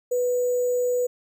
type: tone with sample-and-hold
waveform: sine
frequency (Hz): 493.9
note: B4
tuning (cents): 0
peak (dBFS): -20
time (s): 0.11-1.07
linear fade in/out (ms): 10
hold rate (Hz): 7350
effects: none